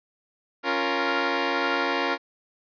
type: chord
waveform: 10% pulse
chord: Bb minor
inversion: first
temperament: equal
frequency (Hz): 277.2 / 349.2 / 466.2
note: Db4 / F4 / Bb4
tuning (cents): 0 / 0 / 0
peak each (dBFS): -19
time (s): 0.63-2.18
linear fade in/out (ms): 50
effects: resampled to 11025 Hz